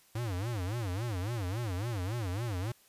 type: tone with vibrato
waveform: square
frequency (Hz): 103.83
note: G#2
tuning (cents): 0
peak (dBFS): -33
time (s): 0.15-2.72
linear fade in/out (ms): 5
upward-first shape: sine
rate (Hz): 3.6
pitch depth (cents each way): 280
effects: white hiss -63 dBFS RMS until 2.88 s + resampled to 32000 Hz